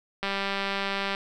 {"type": "click train", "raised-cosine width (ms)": 0.3, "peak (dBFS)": -13, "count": 182, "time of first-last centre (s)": [0.23, 1.149], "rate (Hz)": 197, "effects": []}